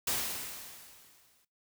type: noise with exponential decay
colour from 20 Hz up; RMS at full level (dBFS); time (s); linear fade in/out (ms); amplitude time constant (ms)
white; -30; 0.07-1.45; 5; 300
effects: noise-tail reverb RT60 0.2 s tail -18 dB re dry